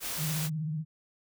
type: noise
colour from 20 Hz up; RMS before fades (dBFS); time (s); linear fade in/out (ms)
white; -35; 0-0.5; 50
type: tone with vibrato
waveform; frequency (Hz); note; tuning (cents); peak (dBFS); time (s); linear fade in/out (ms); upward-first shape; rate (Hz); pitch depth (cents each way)
sine; 155.4; D#3; -2; -30; 0.17-0.85; 50; triangle; 16; 93
effects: none